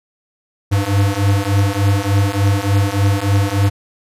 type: beating tone pair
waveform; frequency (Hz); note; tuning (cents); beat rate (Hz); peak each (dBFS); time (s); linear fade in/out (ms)
square; 98 / 101.4; G2 / G#2; 0 / -41; 3.4; -17 / -16; 0.71-3.7; 20
effects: resampled to 32000 Hz